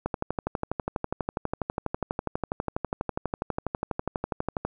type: click train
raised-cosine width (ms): 1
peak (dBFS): -13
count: 57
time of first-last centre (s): 0.06-4.65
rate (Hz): 12.2
effects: none